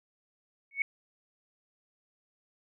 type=tone with exponential growth; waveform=sine; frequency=2217 Hz; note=C#7; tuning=in tune; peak=-21 dBFS; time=0.71-0.82 s; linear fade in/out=2 ms; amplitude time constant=22 ms; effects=none